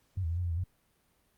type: tone with pitch steps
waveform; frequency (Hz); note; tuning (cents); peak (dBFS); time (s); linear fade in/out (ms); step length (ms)
sine; 94.2 / 81.2 / 84.6 / 89.6 / 86.5 / 82.2 / 90.7; F#2 / E2 / E2 / F2 / F2 / E2 / F#2; +32 / -26 / +45 / +45 / -16 / -4 / -34; -29; 0.17-0.639; 5; 67
effects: pink hiss -71 dBFS RMS until 1.37 s + Opus 48 kbps